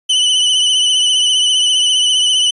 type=tone with vibrato; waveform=40% pulse; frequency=3000 Hz; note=F#7; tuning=23 cents sharp; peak=-9 dBFS; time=0.09-2.51 s; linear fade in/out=10 ms; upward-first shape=triangle; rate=15 Hz; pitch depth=50 cents each way; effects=resampled to 24000 Hz